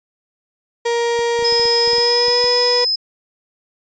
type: tone with pitch glide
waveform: 35% pulse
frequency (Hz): 470 to 488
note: A#4 to B4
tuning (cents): +14 to -21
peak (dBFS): -14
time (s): 0.85-2.85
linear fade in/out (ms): 10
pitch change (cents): +65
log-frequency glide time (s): 1.83-2.45
type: clicks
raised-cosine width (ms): 3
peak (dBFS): -24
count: 11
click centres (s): 1.191 / 1.391 / 1.425 / 1.525 / 1.597 / 1.655 / 1.876 / 1.933 / 1.983 / 2.283 / 2.442
type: tone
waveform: sine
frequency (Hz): 5100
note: D#8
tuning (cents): +42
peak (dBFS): -15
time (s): 1.44-2.96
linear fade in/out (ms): 10
effects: resampled to 16000 Hz